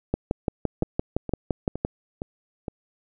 two click trains, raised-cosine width 2 ms, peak -9 / -17 dBFS, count 11 / 5, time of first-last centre 0.14-1.849 / 0.83-2.682 s, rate 5.85 / 2.16 Hz, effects none

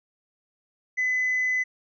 triangle tone, 2013 Hz, B6, 33 cents sharp, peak -19 dBFS, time 0.97-1.64 s, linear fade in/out 20 ms, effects tanh soft clip ceiling -18 dBFS + resampled to 16000 Hz

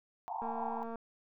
white band-pass noise, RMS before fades -39 dBFS, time 0.28-0.83 s, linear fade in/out 0 ms, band 730 to 960 Hz, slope 96 dB/octave
click train, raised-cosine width 1 ms, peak -30 dBFS, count 124, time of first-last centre 0.42-0.957 s, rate 229 Hz
effects none

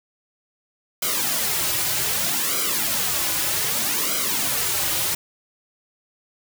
white noise with flanger, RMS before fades -23 dBFS, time 1.02-5.15 s, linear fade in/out 5 ms, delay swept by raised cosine 1.1 to 4.5 ms, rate 0.64 Hz, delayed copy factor -0.85, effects none

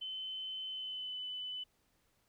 sine tone with pitch glide, 3055 to 3003 Hz, G7 to F#7, -45 to +25 cents, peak -39 dBFS, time 0.01-1.64 s, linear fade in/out 10 ms, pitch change -30 cents, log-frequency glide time 0.67-1.2 s, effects pink hiss -75 dBFS RMS until 2.28 s

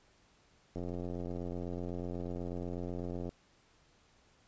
click train, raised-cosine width 2 ms, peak -27 dBFS, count 224, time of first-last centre 0.76-3.291 s, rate 88.1 Hz, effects pink hiss -67 dBFS RMS until 4.47 s + resampled to 16000 Hz

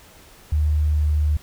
sine tone with pitch glide, 75.8 to 75.32 Hz, D#2 to D2, -45 to +44 cents, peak -16 dBFS, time 0.52-1.37 s, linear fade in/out 5 ms, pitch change -11 cents, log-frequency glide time 0.72-1.08 s, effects pink hiss -48 dBFS RMS until 1.42 s

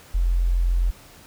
sine tone, 43.65 Hz, F1, in tune, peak -17 dBFS, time 0.14-0.91 s, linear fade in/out 10 ms, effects pink hiss -48 dBFS RMS until 1.26 s

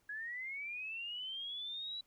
sine linear sweep, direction up, 1655 to 3951 Hz, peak -40 dBFS, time 0.09-2.01 s, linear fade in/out 5 ms, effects pink hiss -75 dBFS RMS until 2.06 s

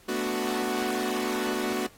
sawtooth chord, B minor seventh, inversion third, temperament equal, 220 / 246.9 / 293.7 / 370 Hz, A3 / B3 / D4 / F#4, 0 / 0 / 0 / 0 cents, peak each -30 / -29 / -31 / -26 dBFS, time 0.08-1.87 s, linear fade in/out 10 ms, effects pink hiss -56 dBFS RMS until 1.97 s + AAC 48 kbps

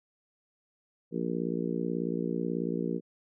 harmonic tone, 58.27 Hz, A#1, in tune, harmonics 3 / 4 / 5 / 6 / 7 / 8, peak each -34 / -35 / -36 / -37 / -37 / -38 dBFS, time 1.11-3.01 s, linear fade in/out 50 ms, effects none

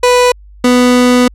30% pulse tone pair in turn, 493.9 / 247.8 Hz, B4 / B3, 0 / +6 cents, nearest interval octave, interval 1194 cents, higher first, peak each -3 dBFS, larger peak neither, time 0.03-0.32 / 0.64-1.28 s, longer second, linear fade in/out 5 ms, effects added 50 Hz sine -34 dBFS peak until 1.34 s + low-pass 10000 Hz 12 dB/octave

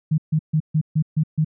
sine tone bursts, 155.56 Hz, D#3, in tune, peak -15 dBFS, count 7, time 0.11-1.447 s, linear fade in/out 10 ms, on 71 ms, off 140 ms, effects none

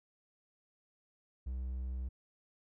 triangle tone, 63.6 Hz, C2, 48 cents flat, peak -34 dBFS, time 1.46-2.09 s, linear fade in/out 10 ms, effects none

